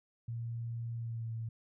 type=tone with pitch glide; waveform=sine; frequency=116.54 to 113.48 Hz; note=A#2 to A#2; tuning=0 to -46 cents; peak=-36 dBFS; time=0.28-1.49 s; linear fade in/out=5 ms; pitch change=-46 cents; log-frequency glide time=0.95-1.32 s; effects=none